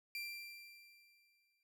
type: tone with exponential decay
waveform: 30% pulse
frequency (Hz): 2364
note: D7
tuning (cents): +11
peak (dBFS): -38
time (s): 0.15-1.63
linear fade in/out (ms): 1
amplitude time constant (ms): 320
effects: none